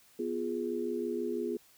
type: chord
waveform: sine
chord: F diminished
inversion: second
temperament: equal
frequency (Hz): 246.9 / 349.2 / 415.3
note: Cb4 / F4 / Ab4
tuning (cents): 0 / 0 / 0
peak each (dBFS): -37 / -35 / -35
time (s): 0.19-1.57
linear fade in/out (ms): 5
effects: white hiss -62 dBFS RMS until 1.77 s